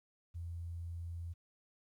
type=tone; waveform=sine; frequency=85 Hz; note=F2; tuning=46 cents flat; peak=-40 dBFS; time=0.34-1.34 s; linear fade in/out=20 ms; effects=12-bit